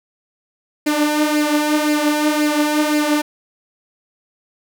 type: tone with flanger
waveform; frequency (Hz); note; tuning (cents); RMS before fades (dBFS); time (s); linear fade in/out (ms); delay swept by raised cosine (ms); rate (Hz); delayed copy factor
sawtooth; 300; D4; +37; -17; 0.86-3.22; 10; 0.41 to 4.61; 1.9; +0.6
effects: none